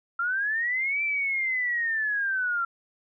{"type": "linear two-way sweep", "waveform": "sine", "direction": "up then down", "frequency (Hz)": [1359, 2349, 1359], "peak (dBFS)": -24, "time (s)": [0.19, 2.65], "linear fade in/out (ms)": 5, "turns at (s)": 1.03, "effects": []}